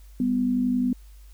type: tone pair together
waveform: sine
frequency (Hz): 198.3 / 249.6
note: G3 / B3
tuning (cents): +20 / +19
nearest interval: major third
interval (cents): 399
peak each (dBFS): -28 / -21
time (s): 0.2-0.93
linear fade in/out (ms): 2
effects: added 50 Hz sine -44 dBFS peak until 1.33 s + white hiss -60 dBFS RMS until 1.33 s